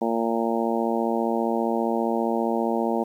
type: harmonic tone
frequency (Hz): 115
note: A#2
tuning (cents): -23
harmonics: 2 / 3 / 4 / 5 / 6 / 7 / 8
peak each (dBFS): -26 / -28 / -29 / -30 / -31 / -31 / -32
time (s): 0.01-3.04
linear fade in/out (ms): 10
effects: 9-bit